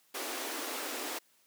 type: high-pass noise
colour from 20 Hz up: pink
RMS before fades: -38 dBFS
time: 0.14-1.19 s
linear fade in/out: 10 ms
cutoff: 250 Hz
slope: 96 dB/octave
effects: white hiss -68 dBFS RMS until 1.46 s + high-pass 150 Hz 12 dB/octave